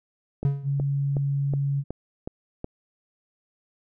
click train, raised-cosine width 2 ms, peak -18 dBFS, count 7, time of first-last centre 0.43-2.644 s, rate 2.71 Hz
triangle tone with exponential decay, 140 Hz, C#3, 18 cents sharp, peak -14 dBFS, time 0.45-0.8 s, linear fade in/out 0 ms, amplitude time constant 74 ms
sine tone, 140 Hz, C#3, 18 cents sharp, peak -22 dBFS, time 0.63-1.84 s, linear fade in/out 50 ms
effects none

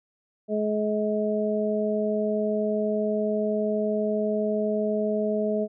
harmonic tone, 212.2 Hz, G#3, 38 cents sharp, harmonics 1 / 2 / 3, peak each -27 / -27 / -27 dBFS, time 0.48-5.68 s, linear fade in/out 50 ms, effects none

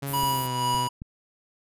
sawtooth tone with pitch glide, 138.9 to 125.91 Hz, C#3 to B2, +4 to +34 cents, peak -26 dBFS, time 0.02-0.88 s, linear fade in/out 10 ms, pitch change -170 cents, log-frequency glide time 0.17-0.52 s
white band-stop noise, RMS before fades -32 dBFS, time 0.06-0.48 s, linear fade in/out 20 ms, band 370 to 11000 Hz, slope 24 dB/octave
square tone with tremolo, 974 Hz, B5, 24 cents flat, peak -23 dBFS, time 0.13-0.89 s, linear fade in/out 10 ms, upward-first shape sine, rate 2.1 Hz, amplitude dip 60%
clicks, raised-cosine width 5 ms, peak -24 dBFS, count 3, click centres 0.235 / 0.747 / 1.019 s
effects resampled to 32000 Hz

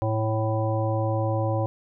harmonic tone, 110 Hz, A2, in tune, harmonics 1 / 3 / 5 / 7 / 9, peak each -24 / -31 / -28 / -32 / -35 dBFS, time 0.02-1.66 s, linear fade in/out 0 ms, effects none

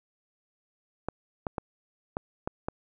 clicks, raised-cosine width 1 ms, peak -16 dBFS, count 6, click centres 1.086 / 1.468 / 1.582 / 2.169 / 2.475 / 2.685 s, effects none

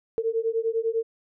sine beating tone pair, 447.7 / 457.7 Hz, A4 / A#4, +30 / -32 cents, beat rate 10 Hz, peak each -26 dBFS, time 0.18-1.03 s, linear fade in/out 0 ms, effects none

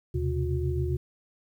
sine tone cluster, 77.9 / 126.3 / 133.8 / 360.6 Hz, D#2 / B2 / C3 / F#4, +3 / +39 / +39 / -45 cents, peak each -28 / -31 / -34 / -32 dBFS, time 0.14-0.97 s, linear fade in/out 10 ms, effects 10-bit

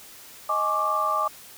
sine tone cluster, 625 / 838 / 1096 / 1178 Hz, D#5 / G#5 / C#6 / D6, +8 / +15 / -20 / +5 cents, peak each -30 / -31 / -30 / -23 dBFS, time 0.49-1.28 s, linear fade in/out 5 ms, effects white hiss -46 dBFS RMS until 1.57 s

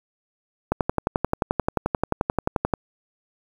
click train, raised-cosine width 1 ms, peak -6 dBFS, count 24, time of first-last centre 0.72-2.738 s, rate 11.4 Hz, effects 7-bit

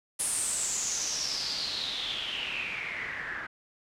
white noise with low-pass filter sweep, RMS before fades -33 dBFS, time 0.19-3.47 s, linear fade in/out 10 ms, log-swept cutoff 9800 to 1600 Hz, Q 7.5, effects none

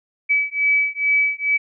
sine beating tone pair, 2289 / 2291.3 Hz, D7 / D7, -45 / -43 cents, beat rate 2.3 Hz, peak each -19 dBFS, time 0.29-1.58 s, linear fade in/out 20 ms, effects none

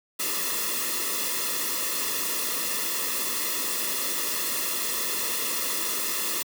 white noise with comb filter, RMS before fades -28 dBFS, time 0.19-6.43 s, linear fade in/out 10 ms, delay 1.3 ms, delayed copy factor -0.85, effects high-pass 200 Hz 12 dB/octave

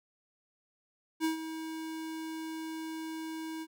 square tone with ADSR envelope, 320 Hz, D#4, 49 cents sharp, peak -27 dBFS, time 1.2-3.67 s, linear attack 45 ms, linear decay 120 ms, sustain -11 dB, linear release 50 ms, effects none

